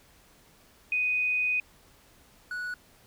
sine / triangle tone pair in turn, 2492 / 1470.7 Hz, D#7 / F#6, +2 / -11 cents, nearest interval major sixth, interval 913 cents, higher first, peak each -24 / -30 dBFS, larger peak first, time 0.92-1.6 / 2.51-2.74 s, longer first, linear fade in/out 2 ms, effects pink hiss -59 dBFS RMS until 3.06 s

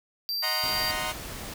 square tone, 4699 Hz, D8, in tune, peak -28 dBFS, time 0.29-0.91 s, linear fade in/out 0 ms
15% pulse chord, C half-diminished seventh, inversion first, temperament equal, 622.3 / 740 / 932.3 / 1046.5 Hz, Eb5 / Gb5 / Bb5 / C6, 0 / 0 / 0 / 0 cents, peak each -28 dBFS, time 0.42-1.13 s, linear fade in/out 20 ms
pink noise, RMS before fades -38 dBFS, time 0.63-1.54 s, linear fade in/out 5 ms
effects none

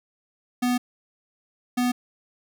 square tone bursts at uneven times, 246.9 Hz, B3, in tune, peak -21 dBFS, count 2, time 0.62-0.78 / 1.77-1.92 s, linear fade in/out 10 ms, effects none

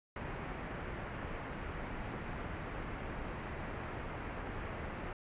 pink low-pass noise, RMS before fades -42 dBFS, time 0.16-5.13 s, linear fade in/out 2 ms, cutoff 2300 Hz, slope 24 dB/octave, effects resampled to 8000 Hz

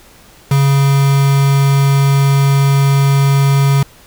triangle tone with quantisation, 138.59 Hz, C#3, in tune, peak -6 dBFS, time 0.51-3.83 s, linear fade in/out 5 ms, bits 3, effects pink hiss -43 dBFS RMS until 4.06 s

